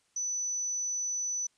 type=tone; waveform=sine; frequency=5980 Hz; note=F#8; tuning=17 cents sharp; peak=-30 dBFS; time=0.16-1.47 s; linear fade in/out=5 ms; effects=white hiss -71 dBFS RMS until 1.57 s + resampled to 22050 Hz